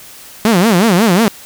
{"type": "tone with vibrato", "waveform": "sawtooth", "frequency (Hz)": 200, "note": "G3", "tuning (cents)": 35, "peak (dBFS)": -4, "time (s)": [0.45, 1.28], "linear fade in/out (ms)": 0, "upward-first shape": "sine", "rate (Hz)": 5.5, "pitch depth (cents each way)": 270, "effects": ["white hiss -36 dBFS RMS until 1.45 s"]}